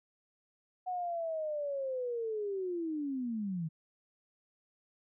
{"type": "linear sweep", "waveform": "sine", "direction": "down", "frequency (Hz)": [740, 153.4], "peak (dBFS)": -33, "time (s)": [0.86, 3.69], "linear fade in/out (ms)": 20, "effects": []}